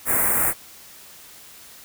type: band-stop noise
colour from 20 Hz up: white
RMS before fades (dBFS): -20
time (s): 0.05-0.54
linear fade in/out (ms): 50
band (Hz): 2200 to 8200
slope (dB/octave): 48
effects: white hiss -45 dBFS RMS until 1.84 s